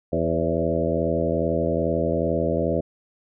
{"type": "harmonic tone with a mistuned harmonic", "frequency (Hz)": 82.41, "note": "E2", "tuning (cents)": 0, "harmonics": [1, 2, 3, 4, 5, 6, 7, 8], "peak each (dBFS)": [-30, -28, -29, -29, -29, -27, -27, -30], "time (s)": [0.12, 2.81], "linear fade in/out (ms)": 10, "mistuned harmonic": 6, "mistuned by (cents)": 38, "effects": []}